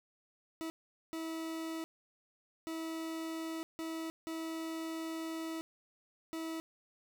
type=tone bursts at uneven times; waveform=40% pulse; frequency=324.2 Hz; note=E4; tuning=29 cents flat; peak=-37 dBFS; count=6; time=0.61-0.7 / 1.13-1.84 / 2.67-3.63 / 3.79-4.1 / 4.27-5.61 / 6.33-6.6 s; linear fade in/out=0 ms; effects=none